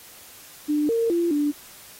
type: tone with pitch steps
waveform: sine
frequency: 297.7 / 459.3 / 341.8 / 292.7 Hz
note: D4 / A#4 / F4 / D4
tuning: +24 / -26 / -37 / -6 cents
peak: -19 dBFS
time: 0.68-1.52 s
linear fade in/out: 20 ms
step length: 210 ms
effects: white hiss -46 dBFS RMS until 1.99 s + AAC 48 kbps